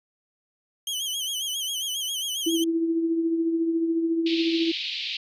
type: tone with vibrato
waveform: sawtooth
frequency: 3136 Hz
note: G7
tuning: in tune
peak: -24 dBFS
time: 0.87-2.64 s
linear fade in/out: 2 ms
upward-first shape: sine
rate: 7.4 Hz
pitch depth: 96 cents each way
type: tone with tremolo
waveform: sine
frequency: 330 Hz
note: E4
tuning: 2 cents sharp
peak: -19 dBFS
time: 2.46-4.72 s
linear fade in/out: 10 ms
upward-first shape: triangle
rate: 14 Hz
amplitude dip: 50%
type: band-pass noise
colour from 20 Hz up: white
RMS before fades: -31 dBFS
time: 4.26-5.17 s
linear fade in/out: 5 ms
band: 2400 to 4300 Hz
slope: 48 dB/octave
effects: resampled to 32000 Hz